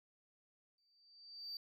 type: tone with exponential growth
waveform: sine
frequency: 4638 Hz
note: D8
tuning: 22 cents flat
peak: -39 dBFS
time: 0.78-1.57 s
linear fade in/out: 2 ms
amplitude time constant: 170 ms
effects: tanh soft clip ceiling -41 dBFS